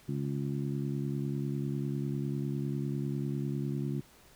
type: harmonic tone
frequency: 70 Hz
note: C#2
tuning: 18 cents sharp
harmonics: 2 / 3 / 4 / 5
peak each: -33 / -37 / -39 / -41 dBFS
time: 0.08-4.01 s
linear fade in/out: 10 ms
effects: pink hiss -59 dBFS RMS until 4.35 s